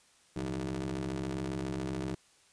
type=ring-modulated tone; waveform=25% pulse; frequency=67.4 Hz; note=C#2; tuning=48 cents flat; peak=-27 dBFS; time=0.36-2.15 s; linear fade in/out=5 ms; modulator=243 Hz; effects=white hiss -64 dBFS RMS until 2.52 s + resampled to 22050 Hz